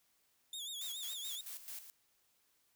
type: tone with vibrato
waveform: sawtooth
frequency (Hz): 3520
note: A7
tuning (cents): 0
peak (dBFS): -39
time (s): 0.53-1.41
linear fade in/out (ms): 2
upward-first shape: sine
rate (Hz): 7.1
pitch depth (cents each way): 110
type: noise with tremolo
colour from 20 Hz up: blue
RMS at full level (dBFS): -46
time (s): 0.81-1.9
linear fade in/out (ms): 2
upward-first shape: square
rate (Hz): 4.6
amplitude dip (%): 65
effects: white hiss -75 dBFS RMS until 2.75 s